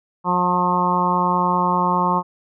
harmonic tone, 179 Hz, F3, 43 cents sharp, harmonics 1 / 2 / 3 / 4 / 5 / 6 / 7, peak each -23 / -28 / -29 / -29 / -20 / -20 / -30 dBFS, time 0.24-2.23 s, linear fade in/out 50 ms, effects none

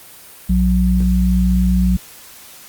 sine tone pair together, 60.85 / 182.5 Hz, B1 / F#3, -25 / -24 cents, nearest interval octave + perfect fifth, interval 1901 cents, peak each -14 dBFS, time 0.49-1.97 s, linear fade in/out 10 ms, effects white hiss -40 dBFS RMS until 2.68 s + Opus 32 kbps

